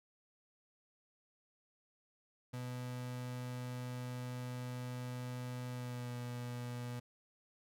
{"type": "tone with pitch glide", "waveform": "35% pulse", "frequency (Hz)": [124.6, 122.04], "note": ["B2", "B2"], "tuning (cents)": [16, -20], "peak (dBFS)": -39, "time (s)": [2.53, 7], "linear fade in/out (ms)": 10, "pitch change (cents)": -36, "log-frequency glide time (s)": [5.7, 6.14], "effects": []}